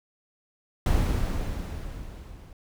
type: noise with level ramp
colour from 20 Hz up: brown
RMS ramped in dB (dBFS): -21 to -46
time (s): 0.86-2.53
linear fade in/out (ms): 2
effects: none